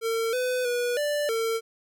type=tone with pitch steps; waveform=square; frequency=454.2 / 503 / 485.6 / 588 / 452.6 Hz; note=A#4 / B4 / B4 / D5 / A4; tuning=-45 / +32 / -29 / +2 / +49 cents; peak=-25 dBFS; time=0.01-1.61 s; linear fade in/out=50 ms; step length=320 ms; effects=none